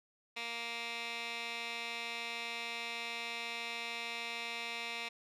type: tone with band-pass filter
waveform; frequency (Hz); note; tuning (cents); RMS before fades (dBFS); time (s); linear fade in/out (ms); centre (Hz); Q
15% pulse; 233.5; A#3; +3; -41; 0.36-5.09; 10; 2900; 2
effects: none